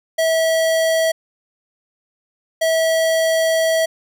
square tone pair in turn, 649 / 649 Hz, E5 / E5, -27 / -27 cents, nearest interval unison, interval 0 cents, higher neither, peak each -15 dBFS, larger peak neither, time 0.18-1.12 / 2.61-3.86 s, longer second, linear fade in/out 10 ms, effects none

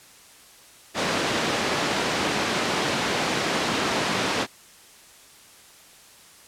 pink band-pass noise, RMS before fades -25 dBFS, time 0.94-4.47 s, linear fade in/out 50 ms, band 210 to 5100 Hz, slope 12 dB/octave, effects white hiss -50 dBFS RMS until 6.47 s + low-pass 11000 Hz 12 dB/octave

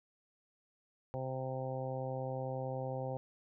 harmonic tone, 130.81 Hz, C3, in tune, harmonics 1 / 2 / 3 / 4 / 5 / 6 / 7, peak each -40 / -48 / -48 / -40 / -48 / -45 / -52 dBFS, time 1.14-3.17 s, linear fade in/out 0 ms, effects none

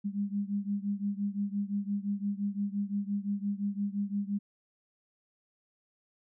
sine beating tone pair, 200 / 205.8 Hz, G3 / G#3, +35 / -16 cents, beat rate 5.8 Hz, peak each -32 / -34 dBFS, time 0.04-4.39 s, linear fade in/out 20 ms, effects none

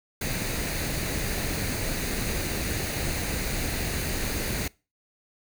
pink noise with comb filter, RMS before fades -29 dBFS, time 0.21-4.68 s, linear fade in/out 5 ms, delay 0.46 ms, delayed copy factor +0.5, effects noise-tail reverb RT60 0.3 s tail -23 dB re dry

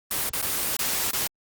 white noise with dropouts, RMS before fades -26 dBFS, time 0.11-1.27 s, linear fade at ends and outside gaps 0 ms, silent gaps 0.292-0.335 / 0.414-0.427 / 0.766-0.792 / 1.108-1.133 s, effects Opus 24 kbps

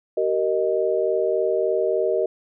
sine chord, Eb major, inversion first, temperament equal with one note detuned, 382.8 / 466.2 / 622.3 Hz, G4 / Bb4 / Eb5, -41 / 0 / 0 cents, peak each -23 dBFS, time 0.17-2.26 s, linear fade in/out 5 ms, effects none

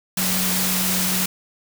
sine tone in noise, 185 Hz, F#3, in tune, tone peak -25 dBFS, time 0.17-1.26 s, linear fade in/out 5 ms, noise white, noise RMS -22 dBFS, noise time 0.17-1.26 s, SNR -6 dB, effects none

